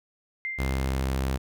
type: tone with exponential decay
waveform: sine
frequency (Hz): 2093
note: C7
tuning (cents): 0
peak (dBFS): -27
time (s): 0.45-1.24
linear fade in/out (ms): 0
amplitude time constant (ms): 170
type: tone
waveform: sawtooth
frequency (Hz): 66.2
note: C2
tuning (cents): +21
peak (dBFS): -21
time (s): 0.58-1.38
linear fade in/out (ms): 20
effects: none